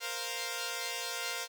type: chord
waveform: 5% pulse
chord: Bb suspended second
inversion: none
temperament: equal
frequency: 466.2 / 523.3 / 698.5 Hz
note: Bb4 / C5 / F5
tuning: 0 / 0 / 0 cents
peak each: -28 dBFS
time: 0-1.48 s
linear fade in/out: 50 ms
effects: none